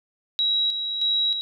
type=tone with tremolo; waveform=sine; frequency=3865 Hz; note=B7; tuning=38 cents flat; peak=-19 dBFS; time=0.39-1.41 s; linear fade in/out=0 ms; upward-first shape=square; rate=1.6 Hz; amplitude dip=50%; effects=none